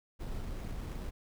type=noise with sample-and-hold; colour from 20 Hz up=brown; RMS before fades=-39 dBFS; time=0.19-1.11 s; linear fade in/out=20 ms; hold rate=4410 Hz; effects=none